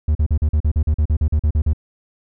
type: tone bursts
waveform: triangle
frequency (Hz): 75.8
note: D#2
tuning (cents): -45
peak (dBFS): -11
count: 15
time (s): 0.08-1.733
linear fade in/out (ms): 5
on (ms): 71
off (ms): 42
effects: none